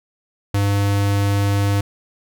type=tone; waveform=square; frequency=100.5 Hz; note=G2; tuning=44 cents sharp; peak=-16 dBFS; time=0.54-1.81 s; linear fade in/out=5 ms; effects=none